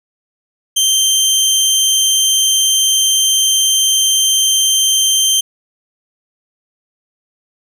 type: tone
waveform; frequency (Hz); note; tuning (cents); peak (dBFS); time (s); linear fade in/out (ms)
20% pulse; 3139; G7; +2; -5; 0.76-5.41; 10
effects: none